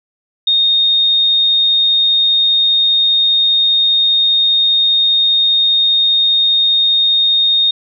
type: tone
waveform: sine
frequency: 3695 Hz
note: A#7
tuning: 16 cents flat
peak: -9 dBFS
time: 0.47-7.71 s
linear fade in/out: 5 ms
effects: none